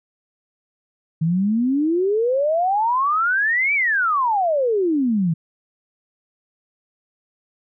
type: exponential two-way sweep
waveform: sine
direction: up then down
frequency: 155.56 to 2349 to 155.56 Hz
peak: -16 dBFS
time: 1.21-5.34 s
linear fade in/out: 10 ms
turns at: 3.74 s
effects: none